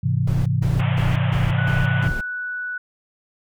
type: chord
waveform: sine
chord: Ab augmented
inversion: none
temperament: equal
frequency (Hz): 103.83 / 130.81 / 164.81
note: Ab2 / C3 / E3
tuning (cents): 0 / 0 / 0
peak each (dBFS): -22 / -20 / -24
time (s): 0.03-2.1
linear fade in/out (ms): 10
type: noise bursts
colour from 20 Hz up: brown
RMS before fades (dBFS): -26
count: 6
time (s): 0.27-2.21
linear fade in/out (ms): 5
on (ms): 190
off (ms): 160
type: band-pass noise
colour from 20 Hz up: pink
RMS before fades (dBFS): -31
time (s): 0.79-2.08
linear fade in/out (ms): 5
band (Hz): 510 to 3300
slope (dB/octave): 96
type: tone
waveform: sine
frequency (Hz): 1480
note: F#6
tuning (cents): 0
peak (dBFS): -25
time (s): 1.58-2.78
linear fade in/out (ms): 5
effects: none